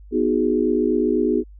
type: chord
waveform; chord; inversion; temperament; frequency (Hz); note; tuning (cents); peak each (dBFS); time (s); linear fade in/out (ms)
sine; G# minor seventh; first; equal with one note detuned; 246.9 / 311.1 / 367.2 / 415.3; B3 / D#4 / F#4 / G#4; 0 / 0 / -13 / 0; -22; 0.11-1.44; 50
effects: added 50 Hz sine -40 dBFS peak until 1.59 s